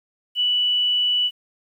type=tone; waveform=sine; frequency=2960 Hz; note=F#7; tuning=in tune; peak=-17 dBFS; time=0.35-1.31 s; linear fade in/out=50 ms; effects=9-bit